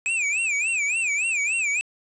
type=tone with vibrato; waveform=square; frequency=2485 Hz; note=D#7; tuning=3 cents flat; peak=-22 dBFS; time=0.06-1.81 s; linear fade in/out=0 ms; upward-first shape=sine; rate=3.5 Hz; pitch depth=170 cents each way; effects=resampled to 22050 Hz + 8-bit